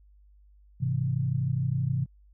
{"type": "chord", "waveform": "sine", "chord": "Ab augmented", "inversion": "none", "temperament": "equal with one note detuned", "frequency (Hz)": [103.83, 130.81, 163.3], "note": ["Ab2", "C3", "E3"], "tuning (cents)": [0, 0, -16], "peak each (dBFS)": [-32, -26, -32], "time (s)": [0.8, 2.06], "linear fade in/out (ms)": 20, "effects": ["added 50 Hz sine -54 dBFS peak until 2.33 s"]}